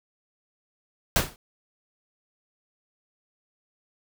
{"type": "noise with exponential decay", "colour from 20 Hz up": "pink", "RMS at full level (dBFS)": -17, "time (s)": [1.16, 1.36], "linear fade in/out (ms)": 1, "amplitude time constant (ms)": 43, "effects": []}